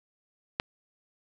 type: click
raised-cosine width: 0.3 ms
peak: -10 dBFS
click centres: 0.599 s
effects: none